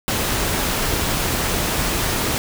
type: noise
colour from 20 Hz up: pink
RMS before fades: -21 dBFS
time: 0.08-2.38 s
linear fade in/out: 0 ms
effects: none